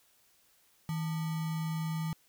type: tone with sample-and-hold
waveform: sine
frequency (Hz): 160.2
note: E3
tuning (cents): -49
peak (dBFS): -31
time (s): 0.89-2.13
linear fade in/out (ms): 0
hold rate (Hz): 1050
effects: white hiss -67 dBFS RMS until 2.28 s